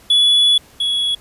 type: tone pair in turn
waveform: triangle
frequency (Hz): 3413 / 3364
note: G#7 / G#7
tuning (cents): +47 / +22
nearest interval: unison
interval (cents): 25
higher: first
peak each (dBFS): -8 / -14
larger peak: first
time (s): 0.1-0.58 / 0.8-1.15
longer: first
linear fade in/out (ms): 5
effects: pink hiss -47 dBFS RMS until 1.2 s + resampled to 32000 Hz